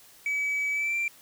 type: tone with pitch glide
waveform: sine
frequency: 2285 to 2357 Hz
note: D7 to D7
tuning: -48 to +6 cents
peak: -23 dBFS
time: 0.26-1.08 s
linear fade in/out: 2 ms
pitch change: +54 cents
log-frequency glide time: 0.72-0.96 s
effects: tanh soft clip ceiling -24 dBFS + white hiss -54 dBFS RMS until 1.21 s